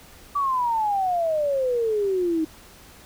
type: exponential sweep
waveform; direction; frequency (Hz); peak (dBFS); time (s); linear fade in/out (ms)
sine; down; 1163 to 311.1; -20; 0.35-2.45; 10
effects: pink hiss -48 dBFS RMS until 3.05 s